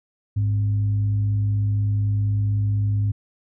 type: tone with frequency modulation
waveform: sine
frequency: 103.3 Hz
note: G#2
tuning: 9 cents flat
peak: -18 dBFS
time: 0.36-3.12 s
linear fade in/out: 10 ms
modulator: 157 Hz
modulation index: 0.21
effects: none